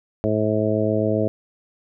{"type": "harmonic tone", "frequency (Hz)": 107.5, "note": "A2", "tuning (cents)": -40, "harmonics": [1, 2, 3, 4, 5, 6], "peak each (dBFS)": [-25, -25, -25, -25, -25, -25], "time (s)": [0.24, 1.28], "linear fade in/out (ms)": 0, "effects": []}